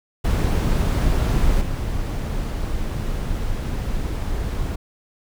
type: noise with level steps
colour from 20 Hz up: brown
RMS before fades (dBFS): -18 / -24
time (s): 0.24-4.76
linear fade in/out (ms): 10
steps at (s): 1.61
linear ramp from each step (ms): 5
effects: none